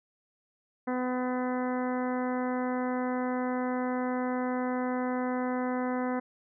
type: harmonic tone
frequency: 251.8 Hz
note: B3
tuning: 34 cents sharp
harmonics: 1 / 2 / 3 / 4 / 5 / 6 / 7 / 8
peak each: -30 / -34 / -37 / -39 / -43 / -44 / -46 / -47 dBFS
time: 0.87-6.2 s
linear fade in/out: 10 ms
effects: none